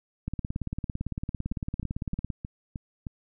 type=two click trains; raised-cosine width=5 ms; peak=-22 / -18 dBFS; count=6 / 37; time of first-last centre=1.52-3.068 / 0.28-2.302 s; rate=3.23 / 17.8 Hz; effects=none